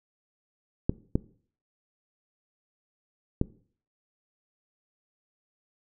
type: clicks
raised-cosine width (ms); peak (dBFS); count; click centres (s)
3; -10; 3; 0.895 / 1.155 / 3.414
effects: noise-tail reverb RT60 0.5 s tail -20 dB re dry